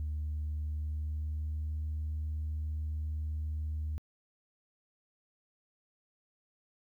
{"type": "tone with pitch glide", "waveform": "sine", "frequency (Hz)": [75.8, 76.86], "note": ["D#2", "D#2"], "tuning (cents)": [-45, -21], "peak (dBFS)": -31, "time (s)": [0, 3.98], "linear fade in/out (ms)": 0, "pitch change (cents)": 24, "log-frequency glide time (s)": [0.61, 1.76], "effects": ["tanh soft clip ceiling -30 dBFS", "12-bit"]}